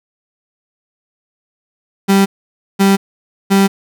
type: tone bursts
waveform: 35% pulse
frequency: 196 Hz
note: G3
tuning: in tune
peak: -6 dBFS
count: 3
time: 2.08-3.68 s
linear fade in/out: 20 ms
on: 180 ms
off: 530 ms
effects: none